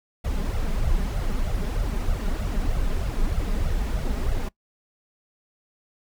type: noise with flanger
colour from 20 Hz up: brown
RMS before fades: -24 dBFS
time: 0.24-4.49 s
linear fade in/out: 10 ms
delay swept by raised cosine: 1.4 to 5 ms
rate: 3.2 Hz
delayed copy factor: +0.8
effects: noise-tail reverb RT60 0.1 s tail -22 dB re dry